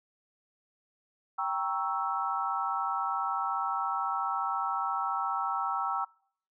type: chord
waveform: sine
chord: G diminished seventh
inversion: none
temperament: equal with one note detuned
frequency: 784 / 938.3 / 1108.7 / 1318.5 Hz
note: G5 / Bb5 / Db6 / Fb6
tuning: 0 / +11 / 0 / 0 cents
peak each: -34 / -35 / -36 / -32 dBFS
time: 1.38-6.05 s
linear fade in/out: 10 ms
effects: noise-tail reverb RT60 0.6 s tail -26 dB re dry